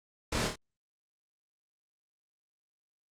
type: noise with echo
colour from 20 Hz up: pink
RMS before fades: -32 dBFS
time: 0.32-0.48 s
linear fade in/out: 5 ms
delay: 26 ms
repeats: 3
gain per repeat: -4 dB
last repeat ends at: 0.558 s
effects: low-pass 8000 Hz 12 dB/octave + Opus 48 kbps